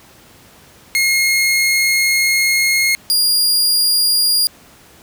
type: tone pair in turn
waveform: sawtooth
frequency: 2151 / 4829 Hz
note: C7 / D8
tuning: +47 / +47 cents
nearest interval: octave + major second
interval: 1400 cents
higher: second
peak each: -9 dBFS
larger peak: neither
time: 0.95-2.95 / 3.1-4.47 s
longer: first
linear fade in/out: 0 ms
effects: pink hiss -45 dBFS RMS until 5.02 s + high-pass 60 Hz 12 dB/octave